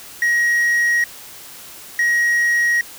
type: tone pair in turn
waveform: triangle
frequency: 1893 / 1893 Hz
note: A#6 / A#6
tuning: +26 / +26 cents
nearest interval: unison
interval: 0 cents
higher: neither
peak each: -12 dBFS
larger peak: neither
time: 0.22-1.04 / 1.99-2.81 s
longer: neither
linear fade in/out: 2 ms
effects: white hiss -38 dBFS RMS until 2.98 s